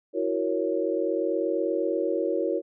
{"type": "chord", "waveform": "sine", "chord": "F# dominant seventh", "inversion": "third", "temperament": "equal", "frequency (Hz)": [329.6, 370, 466.2, 554.4], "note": ["E4", "F#4", "A#4", "C#5"], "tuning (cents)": [0, 0, 0, 0], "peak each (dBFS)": -29, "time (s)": [0.13, 2.62], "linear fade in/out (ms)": 50, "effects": []}